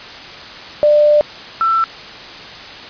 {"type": "tone pair in turn", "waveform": "sine", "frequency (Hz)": [595, 1335.7], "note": ["D5", "E6"], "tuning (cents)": [22, 22], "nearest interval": "octave + major second", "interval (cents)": 1400, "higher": "second", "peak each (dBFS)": [-7, -11], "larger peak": "first", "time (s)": [[0.83, 1.21], [1.61, 1.84]], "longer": "first", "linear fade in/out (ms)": 0, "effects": ["white hiss -32 dBFS RMS until 2.89 s", "resampled to 11025 Hz"]}